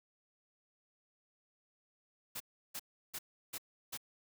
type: noise bursts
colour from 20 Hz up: white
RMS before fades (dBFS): -42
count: 5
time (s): 2.35-3.975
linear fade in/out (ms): 10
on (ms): 53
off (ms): 340
effects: none